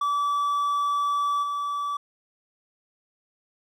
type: tone with level steps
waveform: triangle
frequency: 1153 Hz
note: D6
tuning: 32 cents flat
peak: -20 / -24 dBFS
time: 0.01-1.97 s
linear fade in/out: 5 ms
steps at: 1.42 s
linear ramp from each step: 20 ms
effects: none